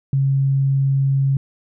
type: tone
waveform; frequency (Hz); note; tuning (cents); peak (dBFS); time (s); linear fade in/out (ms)
sine; 136.5; C#3; -26; -14; 0.13-1.37; 2
effects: none